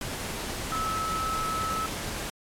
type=tone in noise; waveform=sine; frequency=1300 Hz; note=E6; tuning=24 cents flat; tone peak=-28 dBFS; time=0.72-1.86 s; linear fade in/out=2 ms; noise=pink; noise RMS=-34 dBFS; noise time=0.01-2.3 s; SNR=+3 dB; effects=low-pass 12000 Hz 12 dB/octave + AAC 64 kbps